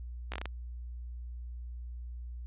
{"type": "slowing click train", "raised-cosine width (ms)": 0.3, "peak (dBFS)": -21, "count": 6, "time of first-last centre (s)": [0.32, 0.457], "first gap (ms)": 16, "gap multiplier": 1.27, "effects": ["added 60 Hz sine -39 dBFS peak until 2.46 s", "resampled to 8000 Hz"]}